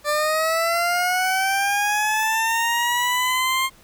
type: linear sweep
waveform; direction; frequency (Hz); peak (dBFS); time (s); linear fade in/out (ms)
20% pulse; up; 587.3 to 1065; -14; 0.04-3.7; 50
effects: pink hiss -52 dBFS RMS until 3.83 s